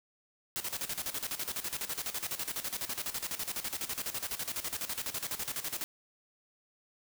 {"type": "noise with tremolo", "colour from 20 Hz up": "white", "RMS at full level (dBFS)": -35, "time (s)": [0.56, 5.84], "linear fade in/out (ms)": 0, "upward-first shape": "square", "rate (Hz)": 12, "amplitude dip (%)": 75, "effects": []}